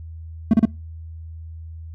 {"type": "tone bursts", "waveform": "triangle", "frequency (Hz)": 222.3, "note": "A3", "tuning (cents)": 18, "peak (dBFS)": -8, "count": 3, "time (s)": [0.51, 0.653], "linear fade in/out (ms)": 2, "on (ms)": 25, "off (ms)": 34, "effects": ["noise-tail reverb RT60 0.3 s tail -25 dB re dry", "added 81 Hz sine -33 dBFS peak until 1.94 s"]}